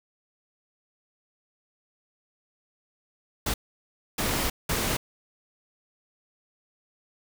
pink noise bursts at uneven times, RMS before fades -27 dBFS, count 3, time 3.46-3.54 / 4.18-4.5 / 4.69-4.97 s, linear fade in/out 5 ms, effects none

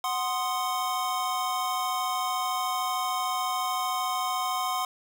square chord, C diminished, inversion second, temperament equal, 740 / 1046.5 / 1244.5 Hz, Gb5 / C6 / Eb6, 0 / 0 / 0 cents, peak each -32 / -30 / -35 dBFS, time 0.04-4.85 s, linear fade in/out 2 ms, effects none

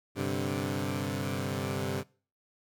15% pulse chord, G suspended fourth, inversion none, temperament equal, 98 / 130.81 / 146.83 Hz, G2 / C3 / D3, 0 / 0 / 0 cents, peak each -28 / -28 / -30 dBFS, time 0.15-2.04 s, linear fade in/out 50 ms, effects noise-tail reverb RT60 0.4 s tail -23 dB re dry

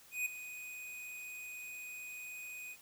square tone with ADSR envelope, 2489 Hz, D#7, in tune, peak -32 dBFS, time 0.11-2.77 s, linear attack 150 ms, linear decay 4 ms, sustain -13 dB, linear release 55 ms, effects white hiss -60 dBFS RMS until 2.81 s

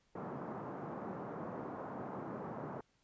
pink band-pass noise, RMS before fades -44 dBFS, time 0.15-2.81 s, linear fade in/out 5 ms, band 140 to 1200 Hz, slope 24 dB/octave, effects pink hiss -75 dBFS RMS until 3.03 s + resampled to 16000 Hz

